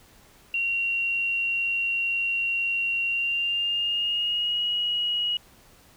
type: tone with pitch glide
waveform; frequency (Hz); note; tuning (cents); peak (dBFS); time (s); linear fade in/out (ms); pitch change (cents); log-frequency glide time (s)
sine; 2751 to 2901; F7 to F#7; -27 to -35; -23; 0.54-5.37; 2; +92; 3.06-4.62
effects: pink hiss -55 dBFS RMS until 5.96 s